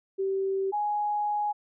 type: tone pair in turn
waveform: sine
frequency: 386.8 / 833 Hz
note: G4 / G#5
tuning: -23 / +5 cents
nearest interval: octave + minor second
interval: 1328 cents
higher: second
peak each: -25 dBFS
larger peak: neither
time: 0.18-0.72 / 0.72-1.53 s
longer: second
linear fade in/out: 20 ms
effects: none